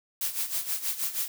blue noise with tremolo, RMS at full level -28 dBFS, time 0.21-1.28 s, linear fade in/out 2 ms, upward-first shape sine, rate 6.3 Hz, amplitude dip 75%, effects none

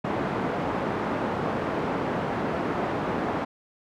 pink band-pass noise, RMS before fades -28 dBFS, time 0.04-3.45 s, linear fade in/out 10 ms, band 180 to 1200 Hz, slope 12 dB/octave, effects none

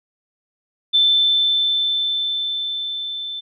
sine tone with level ramp, 3535 Hz, A7, 7 cents sharp, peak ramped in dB -11 to -26 dBFS, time 0.93-3.41 s, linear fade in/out 20 ms, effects none

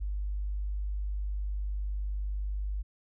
sine tone, 49.97 Hz, G1, 34 cents sharp, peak -30 dBFS, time 0-2.83 s, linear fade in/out 20 ms, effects none

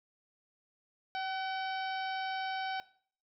harmonic tone with a mistuned harmonic, 764 Hz, G5, 45 cents flat, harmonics 1 / 2 / 3 / 4 / 5 / 6 / 7, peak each -35 / -41 / -45 / -47 / -49 / -51 / -52 dBFS, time 1.15-2.8 s, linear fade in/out 0 ms, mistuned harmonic 2, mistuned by -26 cents, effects noise-tail reverb RT60 0.5 s tail -18 dB re dry

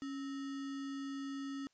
sine tone with sample-and-hold, 275.6 Hz, C#4, 10 cents flat, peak -39 dBFS, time 0.02-1.67 s, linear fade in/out 0 ms, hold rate 1575 Hz, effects white hiss -75 dBFS RMS until 1.73 s + resampled to 16000 Hz

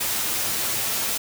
white noise with comb filter, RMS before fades -25 dBFS, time 0-1.18 s, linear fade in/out 10 ms, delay 9 ms, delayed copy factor +0.6, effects none

